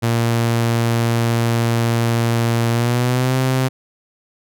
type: tone with pitch glide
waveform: sawtooth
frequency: 116.54 to 130.06 Hz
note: A#2 to C3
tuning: 0 to -10 cents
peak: -11 dBFS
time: 0.02-3.69 s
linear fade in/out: 20 ms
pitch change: +190 cents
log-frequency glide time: 2.71-3.36 s
effects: none